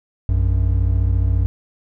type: tone pair together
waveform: triangle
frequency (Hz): 59.29 / 93.6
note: A#1 / F#2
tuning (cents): +30 / +20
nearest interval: minor sixth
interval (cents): 790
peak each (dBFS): -15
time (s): 0.29-1.46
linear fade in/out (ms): 0
effects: none